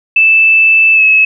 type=tone with pitch glide; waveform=sine; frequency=2637 to 2584 Hz; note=E7 to E7; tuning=0 to -35 cents; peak=-4 dBFS; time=0.16-1.25 s; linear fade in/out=5 ms; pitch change=-35 cents; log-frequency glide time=0.94-1.02 s; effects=none